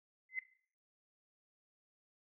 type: tone with exponential growth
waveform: sine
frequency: 2049 Hz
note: C7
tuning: 37 cents flat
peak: -31 dBFS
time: 0.29-0.39 s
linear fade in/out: 2 ms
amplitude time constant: 21 ms
effects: noise-tail reverb RT60 0.5 s tail -18 dB re dry